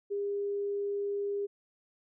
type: tone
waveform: sine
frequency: 404 Hz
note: G#4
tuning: 48 cents flat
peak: -30 dBFS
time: 0.1-1.47 s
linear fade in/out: 20 ms
effects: none